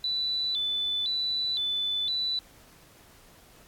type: tone with vibrato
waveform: sine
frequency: 3729 Hz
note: A#7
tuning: in tune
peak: -26 dBFS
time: 0.04-2.39 s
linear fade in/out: 2 ms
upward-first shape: square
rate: 0.98 Hz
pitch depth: 110 cents each way
effects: pink hiss -56 dBFS RMS until 3.67 s + AAC 64 kbps